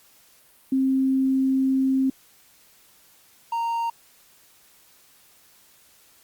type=tone pair in turn; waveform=sine / triangle; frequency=265.3 / 926.5 Hz; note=C4 / A#5; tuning=+24 / -11 cents; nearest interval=octave + minor seventh; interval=2165 cents; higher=second; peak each=-18 / -21 dBFS; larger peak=first; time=0.72-2.1 / 3.52-3.9 s; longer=first; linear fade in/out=5 ms; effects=white hiss -56 dBFS RMS until 6.23 s + Opus 48 kbps